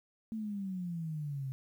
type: exponential sweep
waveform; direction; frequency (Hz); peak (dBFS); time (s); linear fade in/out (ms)
sine; down; 224.8 to 130.81; -35; 0.32-1.52; 0
effects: 11-bit